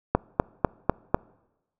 click train, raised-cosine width 1 ms, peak -4 dBFS, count 5, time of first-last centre 0.15-1.145 s, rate 4.02 Hz, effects noise-tail reverb RT60 1.0 s tail -25 dB re dry

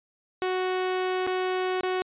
sawtooth tone with dropouts, 370 Hz, F#4, in tune, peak -21 dBFS, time 0.42-2.02 s, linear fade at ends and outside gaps 0 ms, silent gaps 1.267-1.273 / 1.809-1.833 s, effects resampled to 8000 Hz

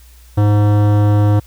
sine tone with hard clipping, 103.83 Hz, G#2, in tune, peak -11 dBFS, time 0.37-1.4 s, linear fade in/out 10 ms, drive 17 dB, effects added 60 Hz sine -40 dBFS peak until 1.46 s + white hiss -49 dBFS RMS until 1.46 s

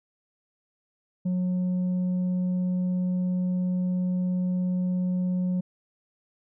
sine tone with tanh clipping, 181.7 Hz, F#3, 31 cents flat, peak -24 dBFS, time 1.25-5.61 s, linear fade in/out 10 ms, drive 3 dB, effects none

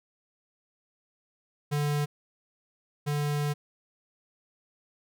square tone pair in turn, 146.6 / 146.6 Hz, D3 / D3, -3 / -3 cents, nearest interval unison, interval 0 cents, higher neither, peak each -26 / -27 dBFS, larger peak first, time 1.71-2.06 / 3.06-3.54 s, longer second, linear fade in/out 20 ms, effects none

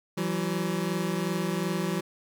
25% pulse tone pair together, 167.3 / 190 Hz, E3 / F#3, +26 / +46 cents, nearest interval major second, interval 220 cents, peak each -26 dBFS, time 0.17-2.01 s, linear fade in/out 10 ms, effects none

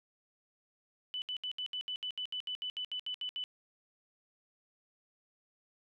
sine tone bursts, 2993 Hz, F#7, 19 cents sharp, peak -35 dBFS, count 16, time 1.14-3.439 s, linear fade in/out 0 ms, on 79 ms, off 69 ms, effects none

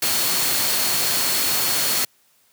sine tone in noise, 4346 Hz, C#8, 35 cents flat, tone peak -28 dBFS, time 0.02-2.05 s, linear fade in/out 5 ms, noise white, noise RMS -21 dBFS, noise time 0.02-2.05 s, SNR -10 dB, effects white hiss -60 dBFS RMS until 2.52 s + high-pass 100 Hz 12 dB/octave

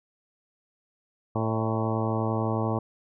harmonic tone with a mistuned harmonic, 111.4 Hz, A2, 22 cents sharp, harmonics 1 / 2 / 3 / 4 / 5 / 6 / 7 / 8 / 9 / 10, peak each -28 / -31 / -33 / -34 / -35 / -36 / -36 / -37 / -38 / -38 dBFS, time 1.35-2.79 s, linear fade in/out 5 ms, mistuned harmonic 6, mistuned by -43 cents, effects none

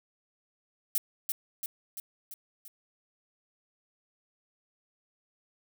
violet noise with echo, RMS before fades -27 dBFS, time 0.95-0.98 s, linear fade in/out 2 ms, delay 340 ms, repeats 5, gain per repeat -4 dB, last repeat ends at 2.68 s, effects none

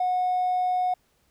sine tone with hard clipping, 730 Hz, F#5, 24 cents flat, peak -22 dBFS, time 0-0.94 s, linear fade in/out 5 ms, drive 1 dB, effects pink hiss -67 dBFS RMS until 1.3 s

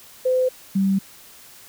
sine tone pair in turn, 511 / 194.08 Hz, C5 / G3, -41 / -17 cents, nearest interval octave + perfect fourth, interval 1676 cents, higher first, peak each -16 dBFS, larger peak neither, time 0.25-0.49 / 0.75-0.99 s, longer neither, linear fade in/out 10 ms, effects white hiss -46 dBFS RMS until 1.68 s

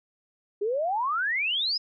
sine exponential sweep, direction up, 393.6 to 5210 Hz, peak -24 dBFS, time 0.61-1.78 s, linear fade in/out 10 ms, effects none

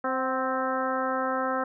harmonic tone with a mistuned harmonic, 261.6 Hz, C4, in tune, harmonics 1 / 2 / 3 / 4 / 5 / 6 / 7, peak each -33 / -30 / -33 / -33 / -31 / -36 / -42 dBFS, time 0.04-1.64 s, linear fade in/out 5 ms, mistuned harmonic 3, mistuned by -38 cents, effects none

